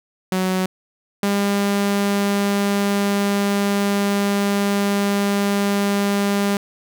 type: tone pair in turn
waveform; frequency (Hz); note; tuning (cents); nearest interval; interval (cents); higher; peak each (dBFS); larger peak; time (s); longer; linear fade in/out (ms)
sawtooth; 186.3 / 201.1; F#3 / G3; +12 / +44; minor second; 132; second; -14 / -13; second; 0.32-0.66 / 1.23-6.57; second; 2
effects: none